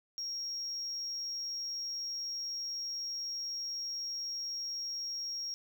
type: tone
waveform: sine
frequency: 5588 Hz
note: F8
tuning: in tune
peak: -34 dBFS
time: 0.18-5.54 s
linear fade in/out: 0 ms
effects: tanh soft clip ceiling -33 dBFS + 11-bit